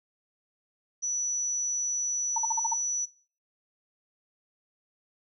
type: tone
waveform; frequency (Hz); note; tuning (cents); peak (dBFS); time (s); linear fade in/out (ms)
sine; 5920; F#8; 0; -27; 1.02-3.06; 20
type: tone bursts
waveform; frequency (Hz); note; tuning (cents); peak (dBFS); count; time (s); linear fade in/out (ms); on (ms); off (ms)
sine; 904; A5; +47; -25; 6; 2.36-2.738; 5; 23; 48
effects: noise-tail reverb RT60 0.4 s tail -20 dB re dry